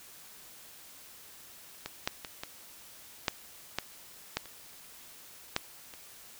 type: clicks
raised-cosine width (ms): 0.2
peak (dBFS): -19 / -11 / -21 / -19 / -9 / -12 / -12 / -29 / -10 / -29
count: 10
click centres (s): 1.86 / 2.075 / 2.248 / 2.435 / 3.282 / 3.786 / 4.37 / 4.457 / 5.564 / 5.938
effects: white hiss -52 dBFS RMS until 6.39 s